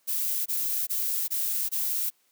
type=noise bursts; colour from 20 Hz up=violet; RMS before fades=-28 dBFS; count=5; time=0.07-2.104 s; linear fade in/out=20 ms; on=390 ms; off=21 ms; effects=white hiss -68 dBFS RMS until 2.31 s + high-pass 200 Hz 12 dB/octave